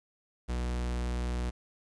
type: tone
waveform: 45% pulse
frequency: 60.7 Hz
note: B1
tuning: 29 cents flat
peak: -30 dBFS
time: 0.48-1.51 s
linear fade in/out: 20 ms
effects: resampled to 22050 Hz + 10-bit